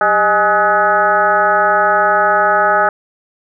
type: tone with frequency modulation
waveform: sine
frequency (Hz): 1051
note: C6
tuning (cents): +7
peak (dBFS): -9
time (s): 0.01-2.89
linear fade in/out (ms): 2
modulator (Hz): 217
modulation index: 2.4
effects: none